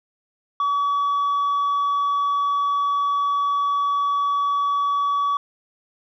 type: tone with tanh clipping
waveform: sine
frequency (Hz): 1138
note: C#6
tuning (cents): +45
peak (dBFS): -19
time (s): 0.6-5.37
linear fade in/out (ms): 2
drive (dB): 2
effects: none